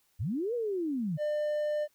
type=linear two-way sweep; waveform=sine; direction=up then down; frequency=71.9 to 493.9 to 139.7 Hz; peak=-29 dBFS; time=0.19-1.18 s; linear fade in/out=20 ms; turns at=0.54 s
type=tone; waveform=triangle; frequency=599 Hz; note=D5; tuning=34 cents sharp; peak=-26 dBFS; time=1.17-1.88 s; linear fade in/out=50 ms
effects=white hiss -71 dBFS RMS until 1.94 s